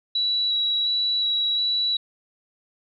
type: tone with vibrato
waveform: sine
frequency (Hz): 3911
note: B7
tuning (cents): -18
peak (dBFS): -20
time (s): 0.15-1.97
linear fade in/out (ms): 5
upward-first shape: square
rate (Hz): 1.4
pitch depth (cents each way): 9
effects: none